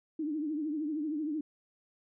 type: tone with vibrato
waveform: sine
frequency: 304 Hz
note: D#4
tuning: 40 cents flat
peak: -31 dBFS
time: 0.19-1.41 s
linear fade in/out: 5 ms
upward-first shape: triangle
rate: 13 Hz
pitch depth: 120 cents each way
effects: none